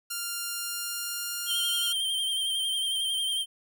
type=tone with pitch glide; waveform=5% pulse; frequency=1396.9 to 1408.2 Hz; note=F6 to F6; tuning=0 to +14 cents; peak=-20 dBFS; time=0.1-1.93 s; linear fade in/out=10 ms; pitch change=+14 cents; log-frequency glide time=0.45-1.6 s
type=tone with vibrato; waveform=square; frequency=3158 Hz; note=G7; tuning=12 cents sharp; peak=-27 dBFS; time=1.46-3.46 s; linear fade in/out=50 ms; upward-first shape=triangle; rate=11 Hz; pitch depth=41 cents each way
effects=none